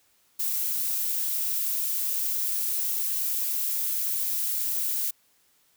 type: noise with amplitude modulation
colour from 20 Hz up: violet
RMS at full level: -26 dBFS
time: 0.39-5.11 s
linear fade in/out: 10 ms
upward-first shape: sine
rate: 228 Hz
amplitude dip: 35%
effects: white hiss -65 dBFS RMS until 5.76 s